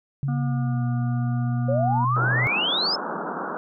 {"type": "tone with pitch glide", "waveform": "sine", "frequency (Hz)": [139.3, 124.1], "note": ["C#3", "B2"], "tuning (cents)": [9, 9], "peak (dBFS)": -22, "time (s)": [0.23, 2.47], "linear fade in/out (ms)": 0, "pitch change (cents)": -200, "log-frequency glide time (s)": [0.36, 0.85]}
{"type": "harmonic tone", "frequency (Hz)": 240, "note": "B3", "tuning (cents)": -49, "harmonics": [1, 3, 5, 6], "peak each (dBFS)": [-28, -38, -42, -44], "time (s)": [0.28, 2.05], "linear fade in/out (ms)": 5}
{"type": "exponential sweep", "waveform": "sine", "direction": "up", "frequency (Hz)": [523.3, 5300], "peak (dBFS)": -21, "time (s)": [1.68, 2.96], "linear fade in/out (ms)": 10}
{"type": "band-pass noise", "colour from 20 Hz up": "white", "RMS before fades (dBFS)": -30, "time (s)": [2.16, 3.57], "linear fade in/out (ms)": 0, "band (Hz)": [160, 1500], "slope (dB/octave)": 96}
{"effects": []}